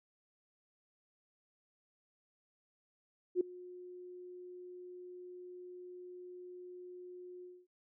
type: tone with ADSR envelope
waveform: sine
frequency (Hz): 360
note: F#4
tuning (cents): -47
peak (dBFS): -25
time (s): 3.35-7.67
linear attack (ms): 57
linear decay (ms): 5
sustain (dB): -22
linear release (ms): 240
effects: none